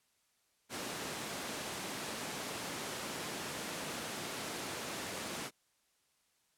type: high-pass noise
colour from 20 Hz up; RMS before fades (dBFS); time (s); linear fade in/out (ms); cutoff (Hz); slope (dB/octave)
pink; -41; 0.69-5.51; 50; 190; 12
effects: white hiss -75 dBFS RMS until 6.57 s + low-pass 11000 Hz 12 dB/octave